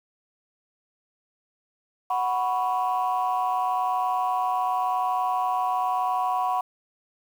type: chord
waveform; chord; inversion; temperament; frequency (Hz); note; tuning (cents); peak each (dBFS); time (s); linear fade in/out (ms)
sine; F# suspended fourth; none; equal; 740 / 987.8 / 1108.7; F#5 / B5 / C#6; 0 / 0 / 0; -24 / -26 / -28; 2.1-6.61; 5
effects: tanh soft clip ceiling -16 dBFS + 8-bit